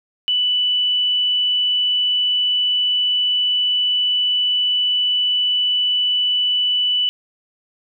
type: tone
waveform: sine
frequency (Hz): 2975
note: F#7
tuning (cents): +9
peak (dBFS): -15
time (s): 0.28-7.09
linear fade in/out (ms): 0
effects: none